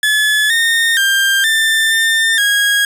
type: tone with pitch steps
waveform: 30% pulse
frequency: 1718 / 1834 / 1591 / 1784 / 1801 / 1642 Hz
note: A6 / A#6 / G6 / A6 / A6 / G#6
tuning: -42 / -29 / +25 / +23 / +40 / -20 cents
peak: -8 dBFS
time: 0.03-2.85 s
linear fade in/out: 2 ms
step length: 470 ms
effects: resampled to 32000 Hz + 7-bit